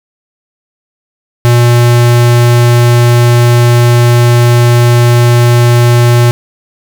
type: tone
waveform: square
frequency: 120.1 Hz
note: B2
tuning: 48 cents flat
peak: -4 dBFS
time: 1.45-6.31 s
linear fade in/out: 0 ms
effects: none